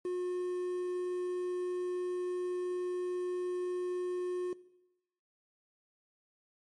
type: tone with quantisation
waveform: triangle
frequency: 360.3 Hz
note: F#4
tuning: 46 cents flat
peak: -30 dBFS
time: 0.05-4.53 s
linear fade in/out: 2 ms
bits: 9
effects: noise-tail reverb RT60 0.9 s tail -20 dB re dry + MP3 48 kbps